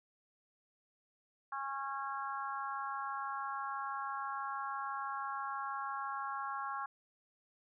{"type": "harmonic tone", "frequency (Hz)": 273.9, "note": "C#4", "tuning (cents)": -21, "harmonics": [3, 4, 5, 6], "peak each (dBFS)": [-43, -40, -43, -48], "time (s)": [1.52, 6.86], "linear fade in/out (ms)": 5, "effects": []}